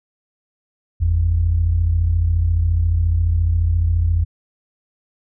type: tone pair together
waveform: sine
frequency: 50.22 / 84.6 Hz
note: G1 / E2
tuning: +43 / +45 cents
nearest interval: major sixth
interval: 902 cents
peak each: -19 / -14 dBFS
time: 1-4.25 s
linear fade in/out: 20 ms
effects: tanh soft clip ceiling -7 dBFS